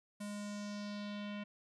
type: tone with low-pass filter sweep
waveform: square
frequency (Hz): 206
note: G#3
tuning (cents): -14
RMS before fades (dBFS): -43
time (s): 0.2-1.44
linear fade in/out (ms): 10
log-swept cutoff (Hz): 9900 to 2700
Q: 2.4
effects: none